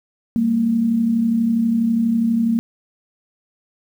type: tone pair together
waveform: sine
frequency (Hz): 198.17 / 230.4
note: G3 / A#3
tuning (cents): +19 / -20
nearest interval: minor third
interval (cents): 261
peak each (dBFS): -24 / -15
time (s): 0.36-2.59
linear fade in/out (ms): 0
effects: 8-bit